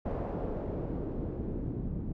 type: noise with low-pass filter sweep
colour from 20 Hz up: pink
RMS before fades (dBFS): -35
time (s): 0.05-2.13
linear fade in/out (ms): 10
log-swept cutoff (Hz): 690 to 250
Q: 1.3
effects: none